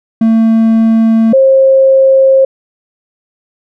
triangle / sine tone pair in turn, 224.6 / 534.2 Hz, A3 / C5, +36 / +36 cents, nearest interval octave + minor third, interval 1500 cents, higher second, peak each -3 dBFS, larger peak neither, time 0.21-1.33 / 1.33-2.45 s, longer neither, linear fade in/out 5 ms, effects none

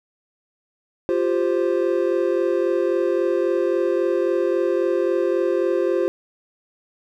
triangle chord, F suspended second, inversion none, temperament just, 349.2 / 392.9 / 523.8 Hz, F4 / G4 / C5, 0 / +4 / +2 cents, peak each -19 / -21 / -21 dBFS, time 1.09-6.08 s, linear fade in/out 0 ms, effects none

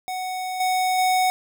square tone with level steps, 742 Hz, F#5, 5 cents sharp, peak -27 / -20 / -18 dBFS, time 0.08-1.3 s, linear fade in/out 0 ms, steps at 0.6 / 0.98 s, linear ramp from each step 5 ms, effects none

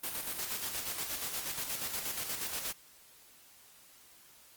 white noise with tremolo, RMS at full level -36 dBFS, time 0.03-2.73 s, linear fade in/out 10 ms, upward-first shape square, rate 8.4 Hz, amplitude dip 45%, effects white hiss -59 dBFS RMS until 4.56 s + Opus 32 kbps

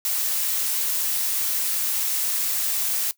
blue noise, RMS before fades -24 dBFS, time 0.05-3.11 s, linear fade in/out 0 ms, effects noise-tail reverb RT60 0.1 s tail -18 dB re dry

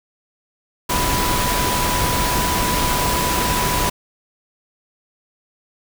sine tone in noise, 987 Hz, B5, 1 cent flat, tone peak -22 dBFS, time 0.89-3.9 s, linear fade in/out 10 ms, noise pink, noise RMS -20 dBFS, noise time 0.89-3.9 s, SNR -5 dB, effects none

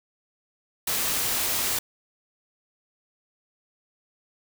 white noise, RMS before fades -26 dBFS, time 0.87-1.79 s, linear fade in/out 5 ms, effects none

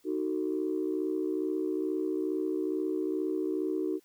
sine chord, D# diminished, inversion none, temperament just, 311.1 / 373.4 / 448 Hz, D#4 / F#4 / A4, 0 / +16 / +31 cents, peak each -31 / -31 / -37 dBFS, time 0.04-4 s, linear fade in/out 50 ms, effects tanh soft clip ceiling -20 dBFS + white hiss -67 dBFS RMS until 4.04 s

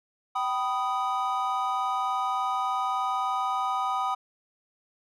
triangle chord, G augmented, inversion none, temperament equal with one note detuned, 771.4 / 987.8 / 1244.5 Hz, G5 / B5 / D#6, -28 / 0 / 0 cents, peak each -28 / -29 / -27 dBFS, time 0.35-4.15 s, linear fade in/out 10 ms, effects none

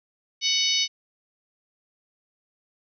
harmonic tone, 744 Hz, F#5, 9 cents sharp, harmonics 3 / 4 / 5 / 6 / 7 / 8, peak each -30 / -26 / -26 / -28 / -29 / -29 dBFS, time 0.41-0.88 s, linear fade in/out 50 ms, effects none

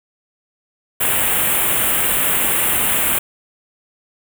white band-stop noise, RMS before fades -17 dBFS, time 1-3.19 s, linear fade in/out 10 ms, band 3300 to 8100 Hz, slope 48 dB/octave, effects none

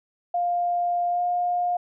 sine tone with pitch glide, 702 to 709.7 Hz, F5 to F5, +9 to +28 cents, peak -21 dBFS, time 0.34-1.77 s, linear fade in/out 5 ms, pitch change +19 cents, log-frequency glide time 1.1-1.21 s, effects none

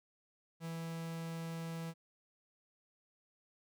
45% pulse tone, 164.81 Hz, E3, in tune, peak -40 dBFS, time 0.6-1.94 s, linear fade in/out 50 ms, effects none

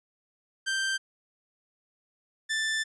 sawtooth tone pair in turn, 1568 / 1766.1 Hz, G6 / A6, 0 / +6 cents, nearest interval major second, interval 206 cents, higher second, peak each -23 / -23 dBFS, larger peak neither, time 0.66-0.98 / 2.49-2.84 s, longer second, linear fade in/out 20 ms, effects resampled to 22050 Hz

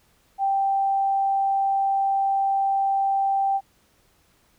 sine tone, 784 Hz, G5, in tune, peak -19 dBFS, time 0.38-3.61 s, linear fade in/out 50 ms, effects pink hiss -62 dBFS RMS until 4.58 s

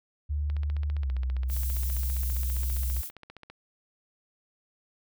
sine tone with pitch glide, 73.42 to 64.29 Hz, D2 to C2, 0 to -30 cents, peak -26 dBFS, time 0.29-3.02 s, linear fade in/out 20 ms, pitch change -230 cents, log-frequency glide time 0.99-1.11 s
click train, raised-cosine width 0.3 ms, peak -29 dBFS, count 46, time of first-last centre 0.5-3.5 s, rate 15 Hz
violet noise, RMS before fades -37 dBFS, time 1.48-3.11 s, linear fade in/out 50 ms
effects none

